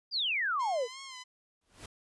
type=exponential sweep; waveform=sine; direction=down; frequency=4978 to 440 Hz; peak=-28 dBFS; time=0.11-0.88 s; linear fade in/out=50 ms
type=tone with vibrato; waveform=10% pulse; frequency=1046.5 Hz; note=C6; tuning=in tune; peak=-35 dBFS; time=0.59-1.24 s; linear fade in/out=20 ms; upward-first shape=sine; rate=2.9 Hz; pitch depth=71 cents each way
type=noise with exponential growth; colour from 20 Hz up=pink; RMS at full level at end=-43 dBFS; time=1.61-1.86 s; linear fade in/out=5 ms; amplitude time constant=53 ms
effects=resampled to 24000 Hz